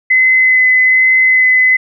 sine tone with vibrato, 2033 Hz, B6, 50 cents sharp, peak -6 dBFS, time 0.1-1.77 s, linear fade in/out 10 ms, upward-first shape sine, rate 1.2 Hz, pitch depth 9 cents each way, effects none

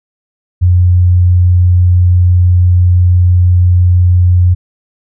sine tone, 89.4 Hz, F2, 41 cents sharp, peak -4 dBFS, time 0.61-4.55 s, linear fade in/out 20 ms, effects none

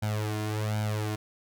sawtooth tone with flanger, 106.9 Hz, A2, 49 cents flat, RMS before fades -30 dBFS, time 0.02-1.16 s, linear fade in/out 10 ms, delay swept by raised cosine 1.3 to 2.9 ms, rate 1.3 Hz, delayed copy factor +0.85, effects none

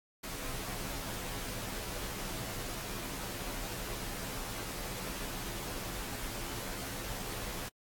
pink noise with comb filter, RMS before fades -40 dBFS, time 0.23-7.69 s, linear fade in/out 10 ms, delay 13 ms, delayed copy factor -0.95, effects AAC 64 kbps

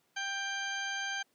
harmonic tone, 789 Hz, G5, 11 cents sharp, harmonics 1 / 2 / 3 / 4 / 5 / 6 / 8, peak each -42 / -36 / -44 / -41 / -52 / -48 / -44 dBFS, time 0.16-1.23 s, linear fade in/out 10 ms, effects pink hiss -73 dBFS RMS until 1.34 s + high-pass 200 Hz 12 dB/octave

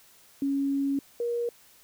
sine tone pair in turn, 277.2 / 474.3 Hz, C#4 / A#4, 0 / +30 cents, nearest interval major sixth, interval 930 cents, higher second, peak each -24 / -26 dBFS, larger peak first, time 0.42-0.99 / 1.2-1.49 s, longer first, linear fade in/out 2 ms, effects white hiss -57 dBFS RMS until 1.83 s

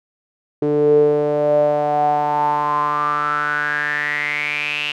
sawtooth tone with band-pass filter sweep, 147.9 Hz, D3, 13 cents sharp, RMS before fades -18 dBFS, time 0.62-4.92 s, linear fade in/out 5 ms, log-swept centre 380 to 2800 Hz, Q 9.2, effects none

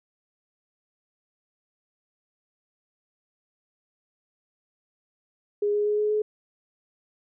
sine tone with pitch steps, 412.5 / 415.6 / 418.7 / 421.9 / 425.1 Hz, G#4 / G#4 / G#4 / G#4 / G#4, -12 / +1 / +14 / +27 / +40 cents, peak -21 dBFS, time 5.62-6.22 s, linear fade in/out 5 ms, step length 120 ms, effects none

